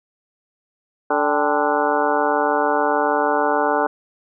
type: harmonic tone with a mistuned harmonic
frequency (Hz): 146.6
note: D3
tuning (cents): -3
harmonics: 2 / 3 / 4 / 5 / 6 / 7 / 8 / 9 / 10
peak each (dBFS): -26 / -23 / -23 / -23 / -23 / -26 / -29 / -29 / -26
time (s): 1.1-3.87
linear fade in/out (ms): 5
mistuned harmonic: 5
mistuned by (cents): +110
effects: none